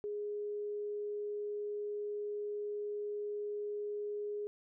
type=tone; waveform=sine; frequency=414.8 Hz; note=G#4; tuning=2 cents flat; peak=-36 dBFS; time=0.04-4.47 s; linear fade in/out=0 ms; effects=none